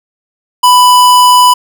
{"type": "tone", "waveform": "square", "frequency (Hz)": 993, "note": "B5", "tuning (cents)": 9, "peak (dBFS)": -3, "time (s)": [0.63, 1.54], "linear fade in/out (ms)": 10, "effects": []}